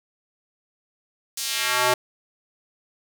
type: tone with high-pass filter sweep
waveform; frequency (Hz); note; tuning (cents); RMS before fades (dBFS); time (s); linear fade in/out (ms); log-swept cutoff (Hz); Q
square; 125; B2; +21; -23; 1.37-1.94; 5; 6000 to 560; 1
effects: none